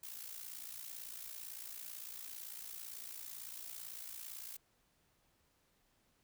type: noise with amplitude modulation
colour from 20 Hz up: blue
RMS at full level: -45 dBFS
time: 0.03-4.57 s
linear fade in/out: 5 ms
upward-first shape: sine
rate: 57.9 Hz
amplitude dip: 70%
effects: pink hiss -75 dBFS RMS until 6.23 s